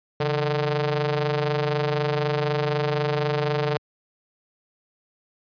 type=ring-modulated tone; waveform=sawtooth; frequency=151.5 Hz; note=D#3; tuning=46 cents flat; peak=-14 dBFS; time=0.2-3.77 s; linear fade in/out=2 ms; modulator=291 Hz; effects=high-pass 100 Hz 12 dB/octave + resampled to 11025 Hz